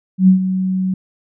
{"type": "tone with ADSR envelope", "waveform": "sine", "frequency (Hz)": 187.2, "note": "F#3", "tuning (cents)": 20, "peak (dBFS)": -4, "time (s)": [0.18, 0.94], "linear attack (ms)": 99, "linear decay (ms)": 110, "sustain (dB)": -11, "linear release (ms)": 4, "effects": []}